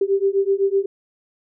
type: beating tone pair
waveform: sine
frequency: 389 / 396.9 Hz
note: G4 / G4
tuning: -13 / +22 cents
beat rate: 7.9 Hz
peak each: -19 dBFS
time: 0.01-0.86 s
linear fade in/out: 5 ms
effects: none